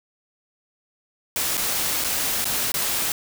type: noise with dropouts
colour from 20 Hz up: white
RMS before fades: -24 dBFS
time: 1.36-3.12 s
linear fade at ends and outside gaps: 1 ms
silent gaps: 1.571-1.577 / 2.04-2.045 / 2.444-2.454 / 2.719-2.741 s
effects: none